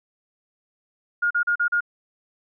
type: tone bursts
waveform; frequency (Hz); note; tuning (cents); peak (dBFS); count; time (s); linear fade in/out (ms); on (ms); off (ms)
sine; 1425; F6; +34; -18; 5; 1.22-1.807; 10; 87; 38
effects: none